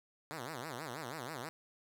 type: tone with vibrato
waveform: 5% pulse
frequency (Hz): 138.59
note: C#3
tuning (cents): 0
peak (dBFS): -30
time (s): 0.31-1.49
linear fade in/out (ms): 0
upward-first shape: sine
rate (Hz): 6.2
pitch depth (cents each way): 290
effects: none